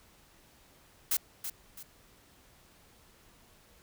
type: noise with echo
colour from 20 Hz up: blue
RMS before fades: -28 dBFS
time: 1.11-1.17 s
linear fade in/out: 5 ms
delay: 330 ms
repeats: 2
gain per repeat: -9 dB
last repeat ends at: 1.83 s
effects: pink hiss -61 dBFS RMS until 3.82 s